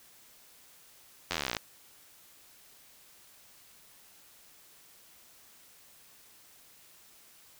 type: slowing click train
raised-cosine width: 0.2 ms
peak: -13 dBFS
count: 19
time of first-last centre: 1.31-1.568 s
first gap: 11 ms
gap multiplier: 1.03
effects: white hiss -58 dBFS RMS until 7.59 s